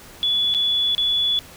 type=tone with dropouts; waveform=sine; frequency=3424 Hz; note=A7; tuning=48 cents flat; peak=-17 dBFS; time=0.23-1.39 s; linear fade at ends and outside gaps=0 ms; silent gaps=0.54-0.547 / 0.949-0.98 s; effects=pink hiss -43 dBFS RMS until 1.56 s